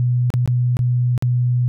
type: tone with dropouts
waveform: sine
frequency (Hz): 123.2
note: B2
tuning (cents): -4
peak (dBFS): -14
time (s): 0-1.68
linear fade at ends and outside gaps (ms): 0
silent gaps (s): 0.303-0.339 / 0.459-0.476 / 0.769-0.791 / 1.178-1.224
effects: none